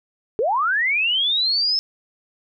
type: linear sweep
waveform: sine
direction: up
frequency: 398.8 to 5274 Hz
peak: -17 dBFS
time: 0.39-1.79 s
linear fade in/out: 0 ms
effects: none